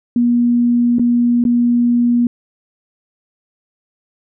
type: tone with dropouts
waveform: sine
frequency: 240 Hz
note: B3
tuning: 49 cents flat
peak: -10 dBFS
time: 0.16-2.27 s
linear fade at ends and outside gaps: 2 ms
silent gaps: 0.985-0.995 / 1.44-1.451 s
effects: none